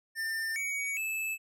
square tone with pitch steps, 1796 / 2249 / 2617 Hz, A6 / C#7 / E7, +35 / +24 / -13 cents, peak -32 dBFS, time 0.15-1.38 s, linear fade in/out 50 ms, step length 410 ms, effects none

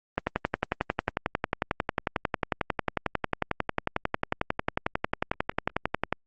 click train, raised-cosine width 0.5 ms, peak -9 dBFS, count 67, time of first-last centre 0.18-6.126 s, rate 11.1 Hz, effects Opus 24 kbps

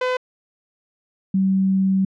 sawtooth / sine tone pair in turn, 506 / 191.52 Hz, B4 / G3, +42 / -40 cents, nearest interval octave + perfect fourth, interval 1682 cents, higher first, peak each -15 dBFS, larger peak neither, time 0.01-0.17 / 1.34-2.05 s, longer second, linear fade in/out 5 ms, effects low-pass 3000 Hz 12 dB/octave

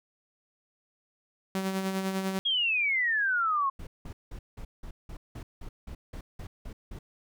sawtooth tone with tremolo, 191.1 Hz, G3, 44 cents flat, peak -23 dBFS, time 1.55-2.39 s, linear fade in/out 0 ms, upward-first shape sine, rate 10 Hz, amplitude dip 45%
sine exponential sweep, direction down, 3322 to 1062 Hz, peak -24 dBFS, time 2.45-3.7 s, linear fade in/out 10 ms
brown noise bursts, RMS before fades -40 dBFS, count 13, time 3.79-6.99 s, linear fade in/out 5 ms, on 80 ms, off 180 ms
effects none

